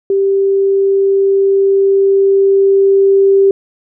sine tone with level ramp, 392 Hz, G4, in tune, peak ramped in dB -9 to -5 dBFS, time 0.1-3.51 s, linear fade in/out 2 ms, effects none

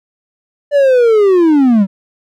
triangle linear sweep, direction down, 587.3 to 185 Hz, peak -4 dBFS, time 0.71-1.87 s, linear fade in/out 50 ms, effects none

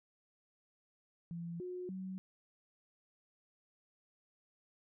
sine tone with pitch steps, 169.7 / 362.1 / 188.1 Hz, F3 / F#4 / F#3, -49 / -37 / +29 cents, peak -40 dBFS, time 1.31-2.18 s, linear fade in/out 0 ms, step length 290 ms, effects none

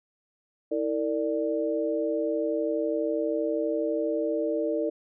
sine tone cluster, 323.4 / 455.9 / 588 Hz, E4 / A#4 / D5, -33 / -39 / +2 cents, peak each -29 dBFS, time 0.71-4.9 s, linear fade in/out 10 ms, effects none

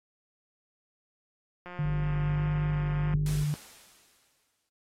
click train, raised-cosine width 0.5 ms, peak -28 dBFS, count 264, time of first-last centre 1.66-3.138 s, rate 178 Hz
sine tone with vibrato, 149.5 Hz, D3, 31 cents sharp, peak -26 dBFS, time 1.79-3.54 s, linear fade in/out 0 ms, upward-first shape square, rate 1.6 Hz, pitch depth 12 cents each way
harmonic tone, 50.2 Hz, G1, 42 cents sharp, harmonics 1 / 2 / 3 / 4 / 5 / 6 / 7 / 8 / 9, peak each -33 / -43 / -46 / -55 / -55 / -56 / -56 / -51 / -63 dBFS, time 1.84-3.44 s, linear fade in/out 10 ms
white noise with exponential decay, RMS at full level -39 dBFS, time 3.26-4.69 s, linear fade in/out 2 ms, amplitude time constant 310 ms
effects low-pass 11000 Hz 12 dB/octave + AAC 48 kbps

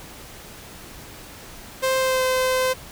sawtooth tone with pitch glide, 524 to 515 Hz, C5 to C5, +2 to -28 cents, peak -15 dBFS, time 1.82-2.74 s, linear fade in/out 20 ms, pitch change -30 cents, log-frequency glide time 1.98-2.24 s, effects pink hiss -41 dBFS RMS until 2.91 s

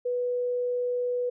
sine tone, 491.9 Hz, B4, 7 cents flat, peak -25 dBFS, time 0.05-1.3 s, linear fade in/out 10 ms, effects none

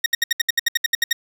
20% pulse tone bursts, 1864.7 Hz, A#6, in tune, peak -9 dBFS, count 13, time 0.04-1.129 s, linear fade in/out 5 ms, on 21 ms, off 68 ms, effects none

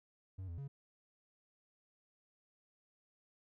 triangle tone with pitch steps, 94.3 / 84.8 / 139 Hz, F#2 / E2 / C#3, +33 / +50 / +5 cents, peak -40 dBFS, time 0.38-0.68 s, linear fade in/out 10 ms, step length 100 ms, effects none

